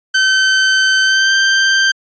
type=tone with pitch glide; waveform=sawtooth; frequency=1538 to 1569.4 Hz; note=G6 to G6; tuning=-33 to +2 cents; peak=-6 dBFS; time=0.14-1.92 s; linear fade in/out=10 ms; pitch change=+35 cents; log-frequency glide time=1.03-1.33 s; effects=resampled to 16000 Hz